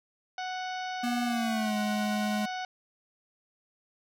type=harmonic tone; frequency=740 Hz; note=F#5; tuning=in tune; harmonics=1 / 2 / 3 / 4 / 5 / 6 / 7 / 8; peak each=-34 / -40 / -44 / -46 / -48 / -50 / -51 / -52 dBFS; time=0.38-2.65 s; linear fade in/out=2 ms
type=tone with pitch glide; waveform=square; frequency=240 to 210.1 Hz; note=B3 to G#3; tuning=-49 to +20 cents; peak=-29 dBFS; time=1.03-2.46 s; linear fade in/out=10 ms; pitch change=-231 cents; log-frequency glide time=1.25-1.76 s
effects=none